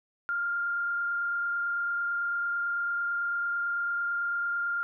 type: tone with frequency modulation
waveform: sine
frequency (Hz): 1400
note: F6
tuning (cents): +4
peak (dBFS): -27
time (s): 0.29-4.83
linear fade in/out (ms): 0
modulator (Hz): 29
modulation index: 0.41
effects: none